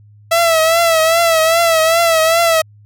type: tone with vibrato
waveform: sawtooth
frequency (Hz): 658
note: E5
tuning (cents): -3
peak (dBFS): -6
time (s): 0.31-2.62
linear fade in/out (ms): 10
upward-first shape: triangle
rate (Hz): 2.5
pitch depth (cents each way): 71
effects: added 104 Hz sine -41 dBFS peak until 2.85 s